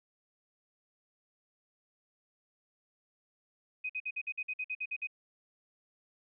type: tone bursts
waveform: sine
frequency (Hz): 2508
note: D#7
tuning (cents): +13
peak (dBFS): -33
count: 12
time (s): 3.84-5.072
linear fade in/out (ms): 10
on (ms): 55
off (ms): 52
effects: none